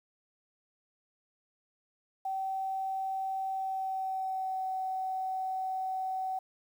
sine tone with pitch glide, 768 to 756.1 Hz, G5 to F#5, -36 to +37 cents, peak -31 dBFS, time 2.25-6.39 s, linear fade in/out 5 ms, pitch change -27 cents, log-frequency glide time 3.51-4.68 s, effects 10-bit

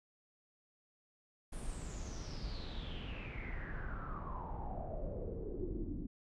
brown noise with low-pass filter sweep, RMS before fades -42 dBFS, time 1.52-6.07 s, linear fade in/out 10 ms, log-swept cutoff 10000 to 260 Hz, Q 8.7, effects none

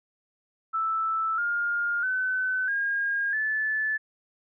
sine tone with pitch steps, 1318.5 / 1413.1 / 1514.6 / 1623.3 / 1739.8 Hz, E6 / F6 / F#6 / G#6 / A6, 0 / +20 / +40 / -40 / -20 cents, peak -24 dBFS, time 0.73-3.98 s, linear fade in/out 20 ms, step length 650 ms, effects none

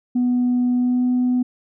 sine tone with pitch glide, 246.9 to 249.5 Hz, B3 to B3, 0 to +18 cents, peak -14 dBFS, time 0.15-1.43 s, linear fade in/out 10 ms, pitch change +18 cents, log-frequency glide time 0.74-1.06 s, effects tanh soft clip ceiling -13 dBFS

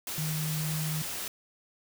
sine tone in noise, 155.3 Hz, D#3, 3 cents flat, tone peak -30 dBFS, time 0.18-1.02 s, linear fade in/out 2 ms, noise white, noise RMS -36 dBFS, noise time 0.07-1.28 s, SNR +3 dB, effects none

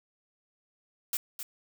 blue noise with echo, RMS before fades -30 dBFS, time 1.13-1.17 s, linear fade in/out 2 ms, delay 260 ms, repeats 1, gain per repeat -8 dB, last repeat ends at 1.43 s, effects none

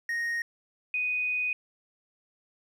triangle / sine tone pair in turn, 1864.7 / 2489 Hz, A#6 / D#7, 0 / 0 cents, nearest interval perfect fourth, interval 500 cents, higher second, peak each -26 dBFS, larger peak neither, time 0.09-0.42 / 0.94-1.53 s, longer second, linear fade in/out 2 ms, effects 11-bit

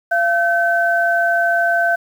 sine tone pair together, 685.8 / 1533 Hz, F5 / G6, -32 / -39 cents, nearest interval octave + major second, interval 1393 cents, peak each -16 dBFS, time 0.11-1.96 s, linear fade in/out 10 ms, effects 7-bit

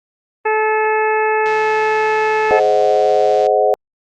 harmonic tone, 433.3 Hz, A4, 27 cents flat, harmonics 1 / 2 / 3 / 4 / 5 / 6, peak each -16 / -17 / -26 / -22 / -27 / -27 dBFS, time 0.45-2.6 s, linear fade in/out 10 ms
click train, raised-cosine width 0.2 ms, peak -16 dBFS, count 306, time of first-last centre 1.46-3.467 s, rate 152 Hz
sine chord, Ab dominant seventh, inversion none, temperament equal with one note detuned, 421.3 / 523.3 / 622.3 / 740 Hz, Ab4 / C5 / Eb5 / Gb5, +25 / 0 / 0 / 0 cents, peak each -16 dBFS, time 2.51-3.74 s, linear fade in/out 0 ms
effects Opus 32 kbps

